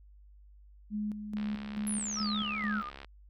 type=tone with tremolo; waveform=sine; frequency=210 Hz; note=G#3; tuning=19 cents sharp; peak=-31 dBFS; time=0.9-2.83 s; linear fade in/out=50 ms; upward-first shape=square; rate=2.3 Hz; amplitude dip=55%
type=click train; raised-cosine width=0.3 ms; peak=-29 dBFS; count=116; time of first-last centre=1.37-3.046 s; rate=68.6 Hz
type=exponential sweep; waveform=sine; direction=down; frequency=11180 to 1291 Hz; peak=-34 dBFS; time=1.87-2.82 s; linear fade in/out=0 ms
type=tone with vibrato; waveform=sine; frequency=1250 Hz; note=D#6; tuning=8 cents sharp; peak=-38 dBFS; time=2.16-2.9 s; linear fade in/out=10 ms; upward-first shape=sine; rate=5.4 Hz; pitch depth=68 cents each way
effects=added 50 Hz sine -53 dBFS peak until 3.29 s